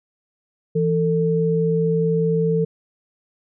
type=tone pair together; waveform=sine; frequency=165.48 / 446.9 Hz; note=E3 / A4; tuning=+7 / +27 cents; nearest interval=octave + perfect fourth; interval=1720 cents; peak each=-19 dBFS; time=0.75-2.65 s; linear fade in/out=10 ms; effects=none